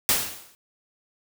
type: noise with exponential decay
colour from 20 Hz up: white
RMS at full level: -18 dBFS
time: 0.09-0.55 s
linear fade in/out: 0 ms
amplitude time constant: 100 ms
effects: none